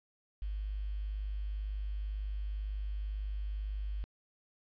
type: tone with quantisation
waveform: sine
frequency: 51 Hz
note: G#1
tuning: 31 cents flat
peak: -34 dBFS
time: 0.42-4.04 s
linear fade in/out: 0 ms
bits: 10
effects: resampled to 11025 Hz